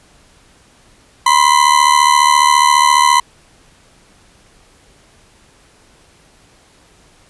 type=ring-modulated tone; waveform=40% pulse; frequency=1010 Hz; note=B5; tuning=39 cents sharp; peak=-4 dBFS; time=1.26-3.2 s; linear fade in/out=5 ms; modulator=37.3 Hz; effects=pink hiss -49 dBFS RMS until 7.29 s + resampled to 24000 Hz